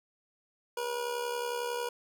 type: tone with amplitude modulation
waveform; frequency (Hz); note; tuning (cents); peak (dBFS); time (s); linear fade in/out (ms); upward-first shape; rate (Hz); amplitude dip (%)
25% pulse; 481.7; B4; -43; -26; 0.77-1.89; 5; sine; 71; 55
effects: none